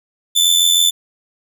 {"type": "tone with amplitude modulation", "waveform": "sawtooth", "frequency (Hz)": 3520, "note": "A7", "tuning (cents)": 0, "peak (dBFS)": -5, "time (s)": [0.35, 0.91], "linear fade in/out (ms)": 20, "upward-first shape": "sine", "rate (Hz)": 86.4, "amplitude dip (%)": 60, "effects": []}